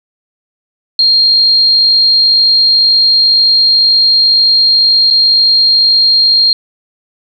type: tone with dropouts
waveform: sine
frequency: 4217 Hz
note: C8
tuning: 13 cents sharp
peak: -5 dBFS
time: 0.99-6.53 s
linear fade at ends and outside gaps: 2 ms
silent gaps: 5.103-5.108 s
effects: none